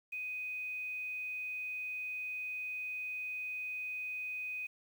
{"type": "tone with quantisation", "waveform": "sine", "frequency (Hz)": 2500, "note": "D#7", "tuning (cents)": 8, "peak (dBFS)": -37, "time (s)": [0.12, 4.67], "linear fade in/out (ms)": 10, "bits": 10, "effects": []}